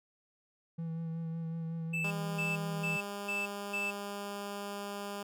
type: tone with vibrato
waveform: triangle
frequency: 164.2 Hz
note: E3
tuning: 6 cents flat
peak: -33 dBFS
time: 0.78-2.97 s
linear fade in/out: 10 ms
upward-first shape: sine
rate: 5.4 Hz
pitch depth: 19 cents each way
type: tone bursts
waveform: triangle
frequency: 2637 Hz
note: E7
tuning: in tune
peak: -31 dBFS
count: 5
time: 1.93-3.91 s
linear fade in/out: 10 ms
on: 180 ms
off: 270 ms
type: tone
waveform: 10% pulse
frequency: 202.1 Hz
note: G#3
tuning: 47 cents flat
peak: -30 dBFS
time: 2.04-5.23 s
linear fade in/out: 5 ms
effects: none